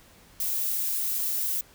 violet noise, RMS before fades -28 dBFS, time 0.4-1.61 s, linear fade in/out 2 ms, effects pink hiss -55 dBFS RMS until 1.74 s

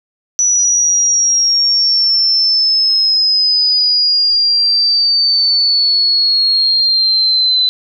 sine exponential sweep, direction down, 5920 to 4015 Hz, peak -9 dBFS, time 0.39-7.69 s, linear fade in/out 0 ms, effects none

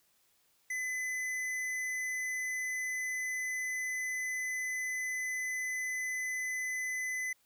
triangle tone with hard clipping, 2016 Hz, B6, 35 cents sharp, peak -35 dBFS, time 0.7-7.33 s, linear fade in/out 5 ms, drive 15 dB, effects white hiss -71 dBFS RMS until 7.45 s

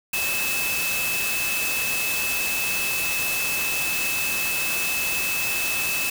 sine tone in noise, 2609 Hz, E7, 18 cents flat, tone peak -25 dBFS, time 0.13-6.1 s, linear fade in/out 5 ms, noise white, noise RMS -27 dBFS, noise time 0.13-6.1 s, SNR -1 dB, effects none

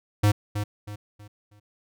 square tone with echo, 103.83 Hz, G#2, in tune, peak -17 dBFS, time 0.23-0.32 s, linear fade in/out 10 ms, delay 320 ms, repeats 4, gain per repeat -9 dB, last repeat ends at 1.6 s, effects none

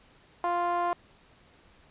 sawtooth tone with band-pass filter, 349.2 Hz, F4, in tune, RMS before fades -28 dBFS, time 0.44-0.93 s, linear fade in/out 0 ms, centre 880 Hz, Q 6.7, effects pink hiss -59 dBFS RMS until 1.9 s + resampled to 8000 Hz

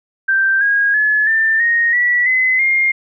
sine tone with pitch steps, 1568 / 1637.4 / 1709.9 / 1785.6 / 1864.7 / 1947.2 / 2033 / 2123 Hz, G6 / G#6 / A6 / A6 / A#6 / B6 / B6 / C7, 0 / -25 / -50 / +25 / 0 / -25 / +50 / +25 cents, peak -11 dBFS, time 0.28-2.92 s, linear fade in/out 10 ms, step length 330 ms, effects none

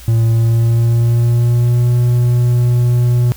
triangle tone with pitch glide, 114.1 to 121.59 Hz, A#2 to B2, -37 to -27 cents, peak -7 dBFS, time 0.08-3.32 s, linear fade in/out 0 ms, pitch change +110 cents, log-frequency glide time 0.31-1.9 s, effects added 60 Hz sine -34 dBFS peak until 3.36 s + white hiss -39 dBFS RMS until 3.36 s

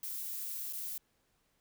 violet noise with dropouts, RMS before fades -40 dBFS, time 0.03-0.98 s, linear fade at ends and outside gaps 2 ms, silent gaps 0.727-0.732 s, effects pink hiss -75 dBFS RMS until 1.6 s

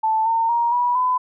sine tone with pitch steps, 880 / 910 / 941 / 973 / 1006.2 Hz, A5 / A#5 / A#5 / B5 / B5, 0 / -42 / +16 / -26 / +32 cents, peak -16 dBFS, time 0.03-1.18 s, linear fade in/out 10 ms, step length 230 ms, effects none

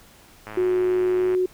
click train, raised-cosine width 0.5 ms, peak -21 dBFS, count 95, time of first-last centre 0.47-1.349 s, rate 107 Hz
sine tone with pitch glide, 365.1 to 367.2 Hz, F#4 to F#4, -23 to -13 cents, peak -18 dBFS, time 0.57-1.46 s, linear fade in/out 5 ms, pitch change +10 cents, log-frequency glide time 1.18-1.27 s
effects pink hiss -51 dBFS RMS until 1.53 s

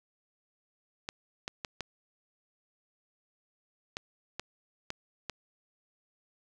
clicks, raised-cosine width 0.2 ms, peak -18 dBFS, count 8, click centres 1.089 / 1.479 / 1.648 / 1.807 / 3.969 / 4.396 / 4.904 / 5.297 s, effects none

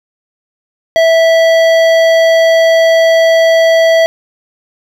sine tone with hard clipping, 656 Hz, E5, 9 cents flat, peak -7 dBFS, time 0.96-4.06 s, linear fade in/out 0 ms, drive 13 dB, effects none

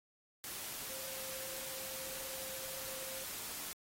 sine tone in noise, 528 Hz, C5, 16 cents sharp, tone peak -51 dBFS, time 0.9-3.24 s, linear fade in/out 0 ms, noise white, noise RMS -44 dBFS, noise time 0.44-3.73 s, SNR -10 dB, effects AAC 48 kbps

